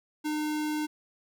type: tone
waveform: square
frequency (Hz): 303.7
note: D#4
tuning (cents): -42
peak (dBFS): -29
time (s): 0.24-0.87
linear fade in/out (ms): 20
effects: none